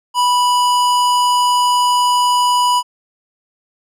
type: tone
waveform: square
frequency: 984 Hz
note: B5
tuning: 7 cents flat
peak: -12 dBFS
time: 0.14-2.83 s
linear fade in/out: 50 ms
effects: low-pass 11000 Hz 12 dB/octave